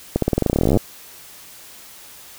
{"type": "accelerating click train", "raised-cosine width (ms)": 2, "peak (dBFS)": -3, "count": 23, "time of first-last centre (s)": [0.16, 0.772], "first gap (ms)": 63, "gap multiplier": 0.91, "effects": ["white hiss -42 dBFS RMS until 2.38 s"]}